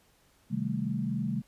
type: chord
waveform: sine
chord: A half-diminished seventh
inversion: first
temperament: equal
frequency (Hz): 130.81 / 155.56 / 196 / 220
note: C3 / Eb3 / G3 / A3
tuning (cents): 0 / 0 / 0 / 0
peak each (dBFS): -35 / -36 / -33 / -33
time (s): 0.5-1.42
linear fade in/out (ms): 20
effects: pink hiss -65 dBFS RMS until 1.47 s + resampled to 32000 Hz